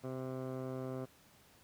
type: tone with low-pass filter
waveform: 15% pulse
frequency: 130.1 Hz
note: C3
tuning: 9 cents flat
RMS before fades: -41 dBFS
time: 0.03-1.06 s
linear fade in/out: 20 ms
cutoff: 870 Hz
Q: 1.6
effects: pink hiss -64 dBFS RMS until 1.63 s + high-pass 60 Hz 12 dB/octave